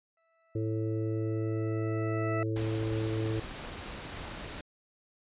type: tone with exponential growth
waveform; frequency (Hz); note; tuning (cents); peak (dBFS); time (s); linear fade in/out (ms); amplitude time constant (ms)
20% pulse; 657; E5; -6; -26; 0.17-2.43; 2; 490
type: harmonic tone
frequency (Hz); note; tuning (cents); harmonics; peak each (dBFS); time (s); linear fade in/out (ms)
110; A2; 0; 1 / 3 / 4 / 5; -31 / -34 / -37 / -44; 0.55-3.4; 5
type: noise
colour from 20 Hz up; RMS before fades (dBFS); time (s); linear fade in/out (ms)
pink; -41; 2.56-4.61; 2
effects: resampled to 8000 Hz